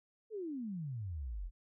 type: exponential sweep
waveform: sine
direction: down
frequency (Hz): 459.5 to 39.01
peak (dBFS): -38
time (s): 0.3-1.51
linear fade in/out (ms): 50
effects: none